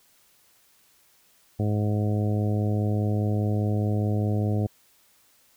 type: harmonic tone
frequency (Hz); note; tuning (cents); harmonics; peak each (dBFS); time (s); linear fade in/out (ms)
104.9; G#2; +18; 1 / 2 / 3 / 4 / 5 / 6 / 7; -23 / -29 / -33 / -35 / -37 / -39 / -40; 1.59-4.67; 10
effects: white hiss -61 dBFS RMS until 5.56 s